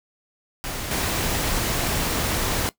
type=noise with level steps; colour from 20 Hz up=pink; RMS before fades=-30 / -24 dBFS; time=0.64-2.69 s; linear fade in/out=0 ms; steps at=0.91 s; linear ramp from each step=2 ms; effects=noise-tail reverb RT60 0.1 s tail -18 dB re dry